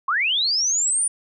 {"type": "linear sweep", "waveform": "sine", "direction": "up", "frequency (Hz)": [1016, 9500], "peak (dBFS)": -18, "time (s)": [0.08, 1.08], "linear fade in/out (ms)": 5, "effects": []}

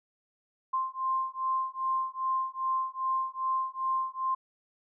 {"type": "beating tone pair", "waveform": "sine", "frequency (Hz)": [1049, 1051.5], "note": ["C6", "C6"], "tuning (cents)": [4, 8], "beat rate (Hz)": 2.5, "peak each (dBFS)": -31, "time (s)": [0.73, 4.35], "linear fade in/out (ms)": 10, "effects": []}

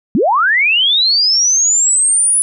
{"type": "linear sweep", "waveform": "sine", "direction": "up", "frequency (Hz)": [174.61, 10040], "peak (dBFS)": -9, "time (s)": [0.15, 2.42], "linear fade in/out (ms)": 0, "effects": []}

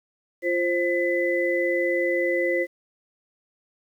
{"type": "tone cluster", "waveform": "sine", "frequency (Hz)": [347, 528, 2006], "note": ["F4", "C5", "B6"], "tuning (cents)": [-11, 16, 26], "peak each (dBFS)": [-25, -24, -26], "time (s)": [0.42, 2.67], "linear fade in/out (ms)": 50, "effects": ["9-bit"]}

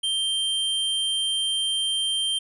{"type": "tone", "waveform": "square", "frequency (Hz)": 3150, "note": "G7", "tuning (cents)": 8, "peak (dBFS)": -23, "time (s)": [0.03, 2.39], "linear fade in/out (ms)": 10, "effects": ["resampled to 24000 Hz"]}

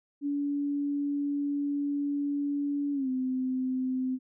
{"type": "tone with pitch glide", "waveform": "sine", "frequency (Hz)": [286, 257.8], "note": ["D4", "C4"], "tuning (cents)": [-46, -26], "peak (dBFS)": -27, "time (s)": [0.21, 4.19], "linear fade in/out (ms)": 50, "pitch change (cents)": -180, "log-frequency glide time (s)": [2.93, 3.09], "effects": []}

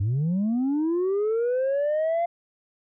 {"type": "linear sweep", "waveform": "sine", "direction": "up", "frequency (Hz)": [92.5, 694], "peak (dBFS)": -19, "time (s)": [0, 2.26], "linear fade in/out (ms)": 10, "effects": ["tanh soft clip ceiling -20 dBFS"]}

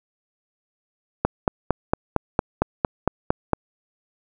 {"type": "click train", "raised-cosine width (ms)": 1, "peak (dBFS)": -3, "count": 11, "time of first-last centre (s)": [1.25, 3.533], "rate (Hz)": 4.38, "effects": []}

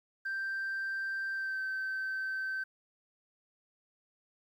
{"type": "tone with pitch glide", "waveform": "sine", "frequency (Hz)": [1570, 1544.8], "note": ["G6", "G6"], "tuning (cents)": [2, -26], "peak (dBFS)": -31, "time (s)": [0.25, 2.64], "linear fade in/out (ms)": 10, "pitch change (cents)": -28, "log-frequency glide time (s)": [1.33, 1.61], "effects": ["tanh soft clip ceiling -31 dBFS", "11-bit"]}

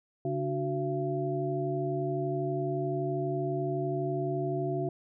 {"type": "tone cluster", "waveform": "sine", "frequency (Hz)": [140.8, 297.7, 369.6, 678], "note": ["C#3", "D4", "F#4", "E5"], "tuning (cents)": [27, 24, -2, 49], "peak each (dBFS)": [-33, -37, -32, -35], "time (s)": [0.25, 4.89], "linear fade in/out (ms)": 2, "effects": []}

